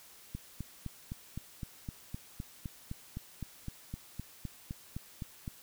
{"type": "click train", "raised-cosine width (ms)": 5, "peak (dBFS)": -26, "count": 21, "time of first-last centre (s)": [0.35, 5.478], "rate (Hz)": 3.9, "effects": ["white hiss -56 dBFS RMS until 5.62 s"]}